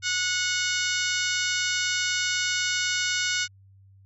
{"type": "harmonic tone with a mistuned harmonic", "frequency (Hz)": 732, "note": "F#5", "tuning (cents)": -19, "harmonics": [2, 3, 4, 5, 6, 7, 8, 9, 10], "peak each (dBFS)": [-29, -31, -32, -33, -34, -34, -35, -36, -36], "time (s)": [0.02, 3.48], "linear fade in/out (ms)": 50, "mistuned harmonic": 9, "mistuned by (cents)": -64, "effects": ["added 97 Hz sine -51 dBFS peak until 4.05 s"]}